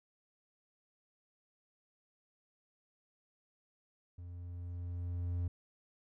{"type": "tone with level ramp", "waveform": "triangle", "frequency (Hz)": 87.7, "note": "F2", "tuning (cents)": 8, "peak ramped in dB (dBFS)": [-43, -30], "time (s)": [4.18, 5.48], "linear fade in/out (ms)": 5, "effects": []}